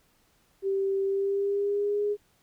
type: tone with pitch glide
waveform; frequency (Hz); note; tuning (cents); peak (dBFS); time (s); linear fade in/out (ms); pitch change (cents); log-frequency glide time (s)
sine; 390 to 413.2; G4 to G#4; -9 to -9; -24; 0.62-2.17; 50; +100; 1.04-2.03
effects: pink hiss -66 dBFS RMS until 2.42 s